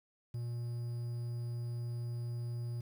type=tone with quantisation; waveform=triangle; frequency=119.2 Hz; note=A#2; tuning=39 cents sharp; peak=-34 dBFS; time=0.34-2.81 s; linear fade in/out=5 ms; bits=10; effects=none